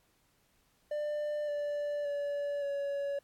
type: tone with pitch steps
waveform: triangle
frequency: 595 / 584.4 / 574.1 / 563.9 Hz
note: D5 / D5 / D5 / C#5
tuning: +22 / -9 / -39 / +30 cents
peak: -30 dBFS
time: 0.91-3.19 s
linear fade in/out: 5 ms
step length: 570 ms
effects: pink hiss -71 dBFS RMS until 3.23 s + AAC 64 kbps